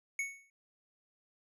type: tone with exponential decay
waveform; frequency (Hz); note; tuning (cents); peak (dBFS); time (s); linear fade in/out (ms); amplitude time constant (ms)
square; 2217; C#7; 0; -31; 0.19-0.5; 2; 67
effects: low-pass 11000 Hz 12 dB/octave